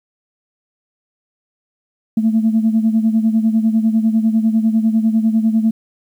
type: beating tone pair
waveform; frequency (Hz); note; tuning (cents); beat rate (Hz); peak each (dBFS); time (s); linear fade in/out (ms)
sine; 220 / 230; A3 / A#3; 0 / -23; 10; -12 / -17; 2.17-5.71; 5
effects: tanh soft clip ceiling -6 dBFS + 8-bit